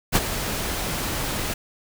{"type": "noise with ADSR envelope", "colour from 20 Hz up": "pink", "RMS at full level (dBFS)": -17, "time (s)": [0.12, 1.54], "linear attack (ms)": 39, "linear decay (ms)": 33, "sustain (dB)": -10, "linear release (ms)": 8, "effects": []}